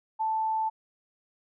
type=tone; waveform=sine; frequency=880 Hz; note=A5; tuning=in tune; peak=-25 dBFS; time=0.19-0.7 s; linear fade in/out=20 ms; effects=none